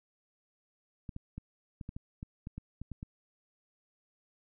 clicks, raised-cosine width 5 ms, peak -28 dBFS, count 12, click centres 1.092 / 1.164 / 1.38 / 1.812 / 1.891 / 1.965 / 2.229 / 2.471 / 2.58 / 2.816 / 2.917 / 3.029 s, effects none

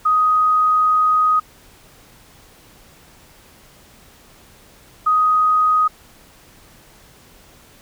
sine tone pair in turn, 1251 / 1251 Hz, D#6 / D#6, +9 / +9 cents, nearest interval unison, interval 0 cents, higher neither, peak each -12 dBFS, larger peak neither, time 0.05-1.4 / 5.06-5.88 s, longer first, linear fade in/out 10 ms, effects pink hiss -48 dBFS RMS until 7.81 s

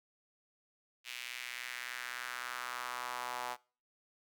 sawtooth tone with high-pass filter sweep, 123.47 Hz, B2, in tune, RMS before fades -42 dBFS, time 1.04-3.57 s, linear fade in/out 50 ms, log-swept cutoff 2600 to 840 Hz, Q 2.3, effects noise-tail reverb RT60 0.4 s tail -24 dB re dry

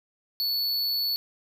square tone, 4435 Hz, C#8, in tune, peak -25 dBFS, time 0.4-1.16 s, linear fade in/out 0 ms, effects none

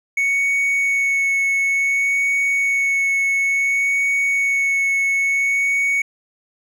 triangle tone with vibrato, 2217 Hz, C#7, in tune, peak -14 dBFS, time 0.17-6.02 s, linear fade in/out 5 ms, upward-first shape sine, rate 0.57 Hz, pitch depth 11 cents each way, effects none

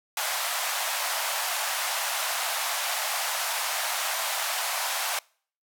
pink band-pass noise, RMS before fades -29 dBFS, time 0.17-5.19 s, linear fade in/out 2 ms, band 630 to 16000 Hz, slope 48 dB/octave, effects noise-tail reverb RT60 0.5 s tail -26 dB re dry

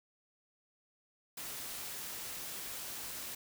white noise, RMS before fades -43 dBFS, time 1.37-3.35 s, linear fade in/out 5 ms, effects none

